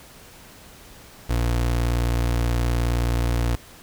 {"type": "tone", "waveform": "30% pulse", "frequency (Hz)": 59, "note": "A#1", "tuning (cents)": 22, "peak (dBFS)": -17, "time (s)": [1.29, 3.56], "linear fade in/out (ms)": 10, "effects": ["pink hiss -46 dBFS RMS until 3.82 s"]}